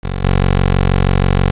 15% pulse tone with level steps, 46.25 Hz, F#1, in tune, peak -12 / -4 dBFS, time 0.03-1.51 s, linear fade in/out 10 ms, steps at 0.24 s, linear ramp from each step 2 ms, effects resampled to 8000 Hz + 7-bit

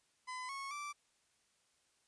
30% pulse tone with pitch steps, 1012 / 1098 / 1168 Hz, B5 / C#6 / D6, +42 / -17 / -10 cents, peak -39 dBFS, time 0.27-0.93 s, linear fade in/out 20 ms, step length 220 ms, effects white hiss -75 dBFS RMS until 2.07 s + resampled to 22050 Hz

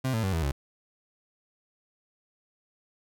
30% pulse tone with pitch steps, 130.81 / 111.92 / 95.76 / 81.93 / 70.1 Hz, C3 / A2 / G2 / E2 / C#2, 0 / +30 / -40 / -10 / +20 cents, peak -23 dBFS, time 0.04-0.52 s, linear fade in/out 10 ms, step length 96 ms, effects none

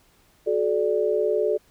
sine chord, D major, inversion first, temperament equal with one note detuned, 370 / 429.7 / 587.3 Hz, F#4 / A4 / D5, 0 / -41 / 0 cents, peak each -26 / -22 / -25 dBFS, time 0.46-1.58 s, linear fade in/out 20 ms, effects pink hiss -60 dBFS RMS until 1.7 s

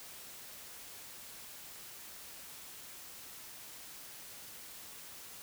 silence, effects white hiss -50 dBFS RMS until 5.42 s

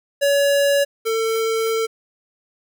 square tone pair in turn, 565 / 448.4 Hz, C#5 / A4, +33 / +33 cents, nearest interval major third, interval 400 cents, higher first, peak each -15 / -19 dBFS, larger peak first, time 0.21-0.85 / 1.05-1.87 s, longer second, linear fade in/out 20 ms, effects none

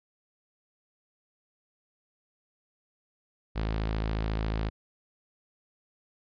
sawtooth tone, 54.1 Hz, A1, 29 cents flat, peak -24 dBFS, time 3.55-4.7 s, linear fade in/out 20 ms, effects resampled to 11025 Hz

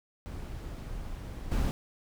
brown noise with level steps, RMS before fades -39 / -28 dBFS, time 0.26-1.71 s, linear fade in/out 0 ms, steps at 1.51 s, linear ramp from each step 10 ms, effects none

